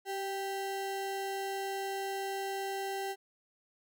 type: ring-modulated tone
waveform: square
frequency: 587.3 Hz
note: D5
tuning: in tune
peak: -32 dBFS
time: 0.05-3.16 s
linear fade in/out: 50 ms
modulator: 199 Hz
effects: none